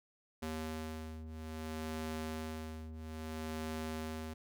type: ring-modulated tone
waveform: sawtooth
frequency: 157.8 Hz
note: D#3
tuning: 25 cents sharp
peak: -33 dBFS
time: 0.42-4.34 s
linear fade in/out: 10 ms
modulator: 79.2 Hz
effects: none